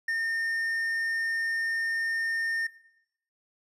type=tone; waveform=triangle; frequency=1821 Hz; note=A#6; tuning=41 cents flat; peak=-24 dBFS; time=0.08-2.67 s; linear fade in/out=5 ms; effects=noise-tail reverb RT60 0.8 s tail -18 dB re dry + resampled to 32000 Hz